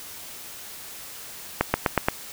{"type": "accelerating click train", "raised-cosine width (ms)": 0.5, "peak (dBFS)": -3, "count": 5, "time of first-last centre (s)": [1.61, 2.085], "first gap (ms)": 130, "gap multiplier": 0.94, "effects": ["white hiss -40 dBFS RMS until 2.32 s"]}